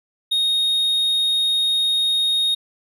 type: tone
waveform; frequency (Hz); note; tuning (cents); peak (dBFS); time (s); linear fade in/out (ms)
triangle; 3723; A#7; -3; -15; 0.31-2.55; 10
effects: none